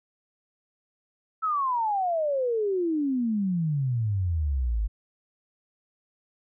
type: exponential sweep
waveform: sine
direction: down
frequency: 1328 to 49.84 Hz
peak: -23 dBFS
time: 1.42-4.88 s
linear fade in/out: 20 ms
effects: none